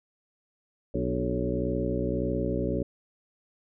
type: harmonic tone with a mistuned harmonic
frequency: 61.74 Hz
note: B1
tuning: in tune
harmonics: 1 / 2 / 3 / 4 / 5 / 6 / 7 / 9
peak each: -34 / -34 / -34 / -34 / -34 / -34 / -34 / -34 dBFS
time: 0.94-2.83 s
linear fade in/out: 5 ms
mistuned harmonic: 5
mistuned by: -49 cents
effects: none